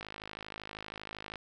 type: click train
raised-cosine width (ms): 0.3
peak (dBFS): -25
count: 72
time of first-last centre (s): 0.01-1.357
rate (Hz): 52.7
effects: none